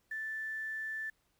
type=tone with quantisation; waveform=sine; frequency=1760 Hz; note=A6; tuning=in tune; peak=-36 dBFS; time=0.11-1.1 s; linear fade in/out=5 ms; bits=10; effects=pink hiss -75 dBFS RMS until 1.39 s